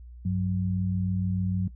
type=tone pair together; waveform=sine; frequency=97 / 183.61 Hz; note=G2 / F#3; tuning=-18 / -13 cents; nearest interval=major seventh; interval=1105 cents; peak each=-27 dBFS; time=0.25-1.68 s; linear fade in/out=5 ms; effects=noise-tail reverb RT60 0.1 s tail -20 dB re dry + added 60 Hz sine -42 dBFS peak until 1.75 s